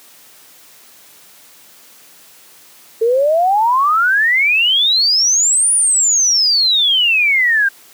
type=exponential two-way sweep; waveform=sine; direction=up then down; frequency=440.8 to 9820 to 1564 Hz; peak=-10 dBFS; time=3.01-7.69 s; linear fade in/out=10 ms; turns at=5.73 s; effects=white hiss -44 dBFS RMS until 7.93 s + high-pass 150 Hz 12 dB/octave